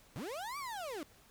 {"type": "linear two-way sweep", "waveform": "35% pulse", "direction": "up then down", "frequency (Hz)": [104.6, 1181, 271.4], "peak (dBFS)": -38, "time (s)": [0.16, 1.03], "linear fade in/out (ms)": 0, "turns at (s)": 0.58, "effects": ["pink hiss -63 dBFS RMS until 1.3 s"]}